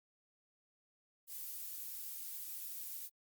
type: noise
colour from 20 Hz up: violet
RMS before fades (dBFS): -45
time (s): 1.27-3.1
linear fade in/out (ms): 50
effects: Opus 48 kbps